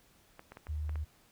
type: clicks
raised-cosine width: 0.5 ms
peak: -32 dBFS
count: 6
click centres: 0.394 / 0.52 / 0.571 / 0.669 / 0.894 / 0.957 s
type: tone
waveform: sine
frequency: 76 Hz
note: D#2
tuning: 40 cents flat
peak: -33 dBFS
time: 0.68-1.05 s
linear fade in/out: 20 ms
effects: pink hiss -65 dBFS RMS until 1.31 s